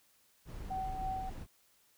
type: noise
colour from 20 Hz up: brown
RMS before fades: -43 dBFS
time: 0.45-1.47 s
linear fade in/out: 50 ms
type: tone with tremolo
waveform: sine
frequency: 759 Hz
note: F#5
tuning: 44 cents sharp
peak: -34 dBFS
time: 0.7-1.3 s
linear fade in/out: 10 ms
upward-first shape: sine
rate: 3.1 Hz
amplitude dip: 45%
effects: white hiss -69 dBFS RMS until 1.97 s